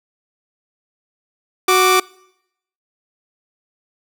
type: tone pair together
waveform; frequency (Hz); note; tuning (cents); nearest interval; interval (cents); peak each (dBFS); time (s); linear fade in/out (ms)
sawtooth; 370 / 1174.7; F#4 / D6; 0 / 0; octave + minor sixth; 2000; -10; 1.68-2; 5
effects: noise-tail reverb RT60 0.8 s tail -24 dB re dry